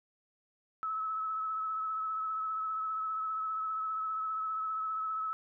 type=tone with vibrato; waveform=sine; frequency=1296 Hz; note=E6; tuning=30 cents flat; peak=-32 dBFS; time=0.83-5.33 s; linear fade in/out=0 ms; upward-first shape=triangle; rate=15 Hz; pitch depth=28 cents each way; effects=none